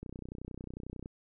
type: click train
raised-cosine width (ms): 3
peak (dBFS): -29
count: 33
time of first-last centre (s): 0.03-1.059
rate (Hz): 31.1
effects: none